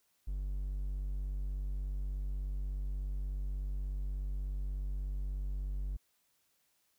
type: tone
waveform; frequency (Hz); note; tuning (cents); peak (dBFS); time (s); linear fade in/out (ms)
triangle; 48.28; G1; -26; -32; 0.27-5.97; 10
effects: white hiss -75 dBFS RMS until 6.98 s